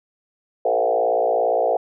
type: tone with frequency modulation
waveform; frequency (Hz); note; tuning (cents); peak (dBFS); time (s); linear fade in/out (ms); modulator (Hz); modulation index
sine; 594; D5; +20; -16; 0.65-1.77; 5; 57.4; 2.9
effects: none

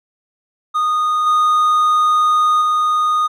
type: tone with level steps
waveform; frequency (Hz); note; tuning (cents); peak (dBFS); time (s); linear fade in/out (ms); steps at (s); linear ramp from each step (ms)
triangle; 1234; D#6; -15; -12 / -9 / -11; 0.74-3.28; 20; 1.26 / 2.61; 10
effects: none

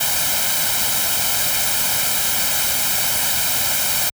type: noise with comb filter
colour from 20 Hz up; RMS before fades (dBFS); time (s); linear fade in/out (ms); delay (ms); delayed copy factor
white; -19; 0-4.1; 10; 1.3; +0.7
effects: high-pass 60 Hz 12 dB/octave

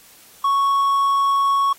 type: tone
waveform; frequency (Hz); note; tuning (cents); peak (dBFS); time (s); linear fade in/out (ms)
triangle; 1108.7; C#6; 0; -13; 0.44-1.73; 5
effects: white hiss -48 dBFS RMS until 1.78 s + AAC 48 kbps

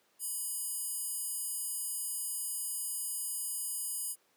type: tone with high-pass filter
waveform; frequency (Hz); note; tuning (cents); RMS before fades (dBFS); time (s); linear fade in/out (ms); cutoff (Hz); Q
square; 990; B5; +4; -37; 0.19-4.16; 50; 10000; 2.3
effects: pink hiss -70 dBFS RMS until 4.36 s + high-pass 300 Hz 12 dB/octave

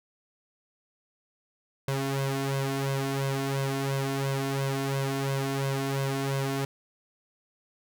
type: tone with flanger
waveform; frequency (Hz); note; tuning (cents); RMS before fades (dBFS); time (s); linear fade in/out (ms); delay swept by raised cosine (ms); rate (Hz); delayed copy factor
sawtooth; 136.6; C#3; -25; -29; 1.88-6.65; 2; 1.9 to 2.86; 2.9; +0.85
effects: none

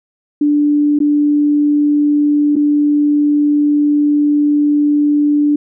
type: tone with dropouts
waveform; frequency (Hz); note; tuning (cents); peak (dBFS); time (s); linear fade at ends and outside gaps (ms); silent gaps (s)
sine; 293.7; D4; 0; -9; 0.41-5.56; 5; 0.99-1.002 / 2.557-2.563
effects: none

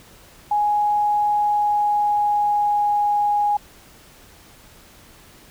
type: tone with pitch glide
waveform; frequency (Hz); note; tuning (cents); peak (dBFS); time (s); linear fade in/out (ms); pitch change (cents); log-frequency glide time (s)
sine; 832 to 826.3; G#5 to G#5; +3 to -9; -16; 0.51-3.57; 5; -12; 1.36-3.07
effects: pink hiss -48 dBFS RMS until 5.5 s

